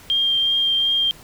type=tone with vibrato; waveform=sine; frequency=3193 Hz; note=G7; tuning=31 cents sharp; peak=-16 dBFS; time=0.1-1.11 s; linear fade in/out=0 ms; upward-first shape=triangle; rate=2.7 Hz; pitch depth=13 cents each way; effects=pink hiss -45 dBFS RMS until 1.23 s